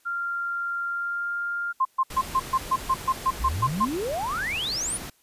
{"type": "tone with pitch glide", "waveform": "sine", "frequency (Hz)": [1389, 1400.3], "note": ["F6", "F6"], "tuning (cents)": [-10, 4], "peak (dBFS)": -26, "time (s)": [0.05, 1.73], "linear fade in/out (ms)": 20, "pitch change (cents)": 14, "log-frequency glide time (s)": [0.86, 1.29]}
{"type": "tone bursts", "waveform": "sine", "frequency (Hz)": 1052, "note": "C6", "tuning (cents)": 9, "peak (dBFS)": -18, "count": 12, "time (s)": [1.8, 3.854], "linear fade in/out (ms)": 10, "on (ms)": 52, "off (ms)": 130}
{"type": "noise", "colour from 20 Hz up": "pink", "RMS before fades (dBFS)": -37, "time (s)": [2.1, 5.1], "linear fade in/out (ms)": 5}
{"type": "exponential sweep", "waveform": "sine", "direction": "up", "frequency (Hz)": [51.91, 10548], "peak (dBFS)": -26, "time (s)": [3.39, 4.98], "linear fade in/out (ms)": 20}
{"effects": ["white hiss -63 dBFS RMS until 5.22 s", "resampled to 32000 Hz"]}